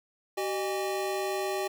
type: tone cluster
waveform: square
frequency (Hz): 382.6 / 611 / 814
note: G4 / D#5 / G#5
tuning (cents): -42 / -32 / -35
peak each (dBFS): -32 / -36 / -36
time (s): 0.37-1.68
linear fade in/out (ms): 10
effects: none